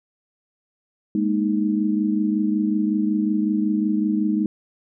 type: chord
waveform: sine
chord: Ab suspended second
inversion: none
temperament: equal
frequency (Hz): 207.7 / 233.1 / 311.1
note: Ab3 / Bb3 / Eb4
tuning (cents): 0 / 0 / 0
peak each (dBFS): -21 / -26 / -22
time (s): 1.15-4.46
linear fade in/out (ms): 2
effects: none